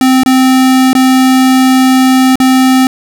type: tone with dropouts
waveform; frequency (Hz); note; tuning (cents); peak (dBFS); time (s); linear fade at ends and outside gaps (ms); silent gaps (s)
square; 259.9; C4; -11; -5; 0.01-2.87; 1; 0.234-0.26 / 0.931-0.951 / 2.356-2.401
effects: none